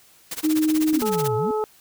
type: noise with tremolo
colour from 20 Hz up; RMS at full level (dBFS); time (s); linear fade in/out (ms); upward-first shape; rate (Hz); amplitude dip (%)
white; -29; 0.31-1.28; 5; sine; 16; 95
type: tone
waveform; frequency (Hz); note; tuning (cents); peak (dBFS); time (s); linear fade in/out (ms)
sine; 311.1; D#4; 0; -17; 0.43-1; 20
type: exponential two-way sweep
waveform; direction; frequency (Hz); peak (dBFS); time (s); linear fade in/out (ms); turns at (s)
sine; down then up; 293.2 to 110 to 268.3; -25; 0.93-1.51; 0; 1.36
type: harmonic tone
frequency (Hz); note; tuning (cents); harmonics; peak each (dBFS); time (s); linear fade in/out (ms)
430; A4; -40; 1 / 2 / 3; -22 / -28 / -32; 1.02-1.64; 0
effects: white hiss -54 dBFS RMS until 1.8 s